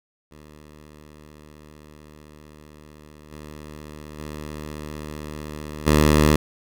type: tone with level steps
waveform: 10% pulse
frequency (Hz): 75.6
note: D#2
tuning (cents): -49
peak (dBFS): -36 / -29 / -24 / -6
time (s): 0.31-6.36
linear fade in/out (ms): 5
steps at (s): 3.31 / 4.18 / 5.86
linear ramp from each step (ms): 20
effects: none